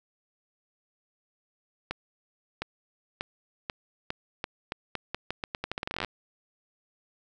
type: accelerating click train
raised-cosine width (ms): 0.3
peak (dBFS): -15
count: 26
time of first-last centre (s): 1.91-6.047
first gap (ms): 710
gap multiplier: 0.83
effects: none